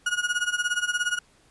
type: tone with tremolo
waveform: 35% pulse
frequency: 1446 Hz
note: F#6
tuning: 40 cents flat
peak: -19 dBFS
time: 0.06-1.19 s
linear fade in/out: 5 ms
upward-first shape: sine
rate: 17 Hz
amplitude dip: 85%
effects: pink hiss -60 dBFS RMS until 1.5 s + resampled to 24000 Hz